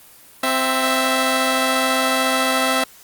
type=tone pair together; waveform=10% pulse; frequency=261.2 / 660 Hz; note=C4 / E5; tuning=-3 / +2 cents; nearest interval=octave + major third; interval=1605 cents; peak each=-11 dBFS; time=0.43-2.84 s; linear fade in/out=5 ms; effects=white hiss -46 dBFS RMS until 3.03 s + Opus 32 kbps